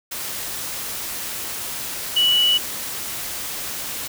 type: tone in noise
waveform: sine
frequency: 2948 Hz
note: F#7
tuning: 7 cents flat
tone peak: -14 dBFS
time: 2.16-2.58 s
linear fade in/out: 10 ms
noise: white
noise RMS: -29 dBFS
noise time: 0.11-4.08 s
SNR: +12 dB
effects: none